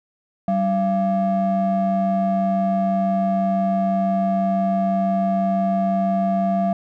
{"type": "ring-modulated tone", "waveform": "triangle", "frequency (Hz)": 246, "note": "B3", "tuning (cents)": -7, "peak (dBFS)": -12, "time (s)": [0.48, 6.73], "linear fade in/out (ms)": 2, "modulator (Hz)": 439, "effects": []}